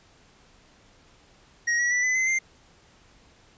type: tone with pitch steps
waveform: square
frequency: 1888 / 1927.7 / 1968.2 / 2010 / 2052 / 2095 Hz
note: A#6 / B6 / B6 / B6 / C7 / C7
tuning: +22 / -42 / -6 / +30 / -34 / +2 cents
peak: -22 dBFS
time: 1.67-2.39 s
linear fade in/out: 10 ms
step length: 120 ms
effects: pink hiss -57 dBFS RMS until 3.57 s + resampled to 16000 Hz